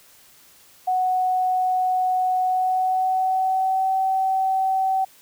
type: tone with pitch glide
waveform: sine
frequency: 740 to 763.9 Hz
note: F#5 to G5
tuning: 0 to -45 cents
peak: -18 dBFS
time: 0.87-5.05 s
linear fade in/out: 10 ms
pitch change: +55 cents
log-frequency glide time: 2.44-3.93 s
effects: white hiss -52 dBFS RMS until 5.21 s